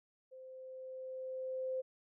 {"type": "tone with level ramp", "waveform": "sine", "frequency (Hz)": 519, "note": "C5", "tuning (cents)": -14, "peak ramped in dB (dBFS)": [-50, -34], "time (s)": [0.31, 1.82], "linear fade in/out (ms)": 20, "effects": []}